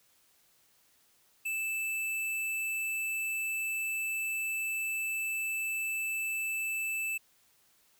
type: tone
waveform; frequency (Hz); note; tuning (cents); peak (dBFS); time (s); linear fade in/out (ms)
square; 2637; E7; 0; -32; 1.45-7.18; 10
effects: white hiss -67 dBFS RMS until 7.99 s